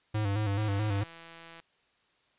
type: tone with vibrato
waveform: square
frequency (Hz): 103.3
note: G#2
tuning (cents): -9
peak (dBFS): -28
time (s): 0.14-1.04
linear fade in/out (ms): 10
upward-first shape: square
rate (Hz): 4.6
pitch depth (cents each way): 63
type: click train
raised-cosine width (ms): 0.3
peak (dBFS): -33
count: 167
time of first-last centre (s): 0.6-1.6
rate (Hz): 166
effects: white hiss -69 dBFS RMS until 2.38 s + resampled to 8000 Hz